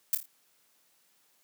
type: noise with echo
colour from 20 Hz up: violet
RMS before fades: -25 dBFS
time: 0.13-0.15 s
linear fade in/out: 2 ms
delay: 27 ms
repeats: 4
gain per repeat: -7 dB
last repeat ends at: 0.258 s
effects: white hiss -68 dBFS RMS until 1.43 s + high-pass 150 Hz 12 dB/octave